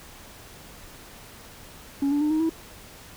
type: tone with pitch steps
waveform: sine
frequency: 279.2 / 289.9 / 301 / 312.5 / 324.4 Hz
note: C#4 / D4 / D4 / D#4 / E4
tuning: +13 / -22 / +43 / +8 / -28 cents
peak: -18 dBFS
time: 2.02-2.495 s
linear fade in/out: 5 ms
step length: 95 ms
effects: tanh soft clip ceiling -19 dBFS + pink hiss -46 dBFS RMS until 3.16 s